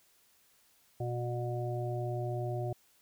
harmonic tone, 121.2 Hz, B2, 32 cents flat, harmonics 1 / 3 / 5 / 6, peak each -34 / -39 / -41 / -42 dBFS, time 1-2.73 s, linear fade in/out 5 ms, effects white hiss -67 dBFS RMS until 3.01 s

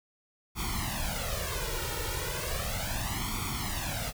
pink noise with flanger, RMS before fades -33 dBFS, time 0.55-4.13 s, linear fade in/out 50 ms, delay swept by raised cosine 0.88 to 2.18 ms, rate 0.35 Hz, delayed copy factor +1, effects none

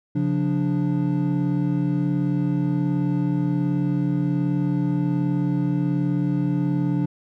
triangle tone cluster, 137.5 / 176.2 / 293.5 Hz, C#3 / F3 / D4, -14 / +16 / -1 cents, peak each -22 dBFS, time 0.15-7.06 s, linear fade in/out 10 ms, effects none

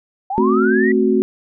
sine linear sweep, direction up, 742 to 1971 Hz, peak -19 dBFS, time 0.3-0.92 s, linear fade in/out 5 ms
sine chord, F# diminished, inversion first, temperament equal, 220 / 261.6 / 370 Hz, A3 / C4 / F#4, 0 / 0 / 0 cents, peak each -17 / -18 / -15 dBFS, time 0.38-1.22 s, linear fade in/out 0 ms
effects none

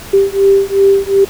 sine beating tone pair, 392 / 394.7 Hz, G4 / G4, 0 / +12 cents, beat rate 2.7 Hz, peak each -10 dBFS, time 0.13-1.25 s, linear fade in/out 10 ms, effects pink hiss -31 dBFS RMS until 1.29 s

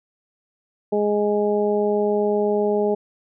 harmonic tone, 207.7 Hz, G#3, in tune, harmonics 1 / 2 / 3 / 4, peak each -25 / -19 / -25 / -29 dBFS, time 0.92-2.95 s, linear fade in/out 10 ms, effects none

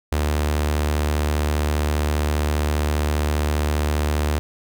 sawtooth tone with notch filter, 75 Hz, D2, 37 cents sharp, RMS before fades -21 dBFS, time 0.12-4.39 s, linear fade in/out 0 ms, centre 170 Hz, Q 1.8, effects none

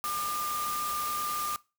sine tone in noise, 1201 Hz, D6, 38 cents sharp, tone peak -31 dBFS, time 0.04-1.56 s, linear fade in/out 0 ms, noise white, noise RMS -37 dBFS, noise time 0.04-1.56 s, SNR +3 dB, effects noise-tail reverb RT60 0.3 s tail -22 dB re dry

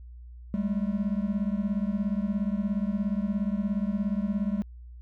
triangle beating tone pair, 196 / 213 Hz, G3 / G#3, 0 / +44 cents, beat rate 17 Hz, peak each -26 / -27 dBFS, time 0.54-4.62 s, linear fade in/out 0 ms, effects added 60 Hz sine -42 dBFS peak until 5.01 s

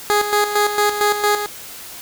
15% pulse tone with tremolo, 414.9 Hz, G#4, 2 cents flat, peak -7 dBFS, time 0.1-1.46 s, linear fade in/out 0 ms, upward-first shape square, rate 4.4 Hz, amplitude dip 60%, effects white hiss -35 dBFS RMS until 2.01 s

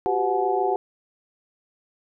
sine tone cluster, 364.8 / 391.8 / 504 / 734 / 855 Hz, F#4 / G4 / B4 / F#5 / A5, -24 / -1 / +35 / -14 / -50 cents, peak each -29 / -24 / -31 / -24 / -28 dBFS, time 0.06-0.76 s, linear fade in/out 0 ms, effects none

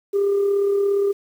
sine tone with amplitude modulation, 400.2 Hz, G4, 36 cents sharp, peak -13 dBFS, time 0.13-1.13 s, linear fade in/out 20 ms, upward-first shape sine, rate 37.2 Hz, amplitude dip 40%, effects tanh soft clip ceiling -13 dBFS + 8-bit

